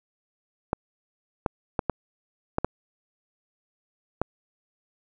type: clicks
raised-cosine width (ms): 1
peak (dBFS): -9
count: 7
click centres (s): 0.731 / 1.462 / 1.792 / 1.897 / 2.584 / 2.646 / 4.216
effects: none